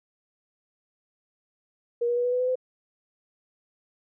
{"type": "tone with pitch steps", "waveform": "sine", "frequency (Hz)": [474.7, 480.5, 486.4, 492.3, 498.3, 504.4, 510.5], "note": ["A#4", "B4", "B4", "B4", "B4", "B4", "C5"], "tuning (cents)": [31, -48, -26, -6, 15, 36, -43], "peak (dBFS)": -22, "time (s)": [2.01, 2.556], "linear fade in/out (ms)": 10, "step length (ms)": 78, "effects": []}